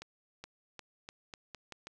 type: accelerating click train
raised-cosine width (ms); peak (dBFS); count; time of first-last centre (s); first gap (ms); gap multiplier
0.2; -27; 8; 0.02-1.87; 420; 0.84
effects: none